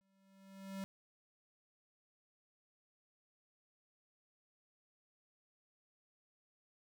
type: tone with exponential growth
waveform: square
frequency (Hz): 193.9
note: G3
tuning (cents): -19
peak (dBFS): -40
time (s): 0.01-0.84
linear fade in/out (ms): 0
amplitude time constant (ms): 180
effects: none